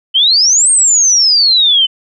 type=exponential two-way sweep; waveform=sine; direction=up then down; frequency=3000 to 8650 to 3000 Hz; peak=-6 dBFS; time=0.14-1.87 s; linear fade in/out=20 ms; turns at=0.7 s; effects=none